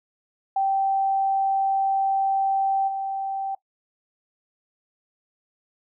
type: tone with level steps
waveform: sine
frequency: 779 Hz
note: G5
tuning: 11 cents flat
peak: -19 / -25 dBFS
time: 0.56-3.55 s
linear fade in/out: 5 ms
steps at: 2.87 s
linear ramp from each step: 20 ms
effects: noise-tail reverb RT60 0.1 s tail -19 dB re dry